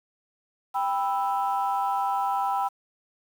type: chord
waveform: sine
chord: E minor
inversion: first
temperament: just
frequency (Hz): 791.1 / 988.9 / 1318.5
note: G5 / B5 / E6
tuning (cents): +16 / +2 / 0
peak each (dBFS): -25 / -27 / -31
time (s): 0.74-2.69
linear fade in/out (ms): 20
effects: tanh soft clip ceiling -16 dBFS + 8-bit